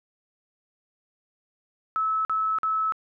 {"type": "tone bursts", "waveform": "sine", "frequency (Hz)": 1300, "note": "E6", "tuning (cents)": -24, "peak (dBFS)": -22, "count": 3, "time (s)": [1.96, 2.922], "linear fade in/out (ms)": 0, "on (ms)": 290, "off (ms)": 46, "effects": []}